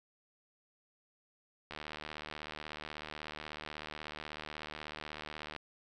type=click train; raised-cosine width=0.3 ms; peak=-26 dBFS; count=295; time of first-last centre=1.71-5.563 s; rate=76.3 Hz; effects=none